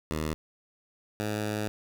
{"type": "tone pair in turn", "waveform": "10% pulse", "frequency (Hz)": [77.78, 105.93], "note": ["D#2", "G#2"], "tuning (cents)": [0, 35], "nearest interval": "perfect fourth", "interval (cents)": 535, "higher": "second", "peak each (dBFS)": -21, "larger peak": "neither", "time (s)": [[0.11, 0.34], [1.2, 1.68]], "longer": "second", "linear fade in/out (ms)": 0, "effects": []}